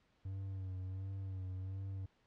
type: tone with vibrato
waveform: triangle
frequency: 95 Hz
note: F#2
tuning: 46 cents sharp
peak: -38 dBFS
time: 0.25-2.06 s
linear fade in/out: 5 ms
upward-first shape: sine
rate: 1.4 Hz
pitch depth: 39 cents each way
effects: pink hiss -74 dBFS RMS until 2.26 s + low-pass 4000 Hz 12 dB/octave